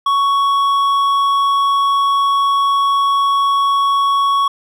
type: tone with hard clipping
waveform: sine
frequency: 1114 Hz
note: C#6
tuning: 8 cents sharp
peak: -13 dBFS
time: 0.06-4.48 s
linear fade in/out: 5 ms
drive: 6 dB
effects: none